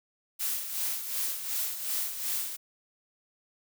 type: noise with tremolo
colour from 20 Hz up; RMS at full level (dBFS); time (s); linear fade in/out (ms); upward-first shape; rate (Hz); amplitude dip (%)
blue; -30; 0.39-2.57; 20; sine; 2.7; 60
effects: none